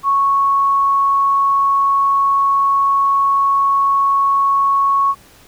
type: tone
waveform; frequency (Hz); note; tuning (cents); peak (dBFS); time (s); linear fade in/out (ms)
sine; 1106; C#6; -4; -11; 0.03-5.15; 50
effects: pink hiss -46 dBFS RMS until 5.47 s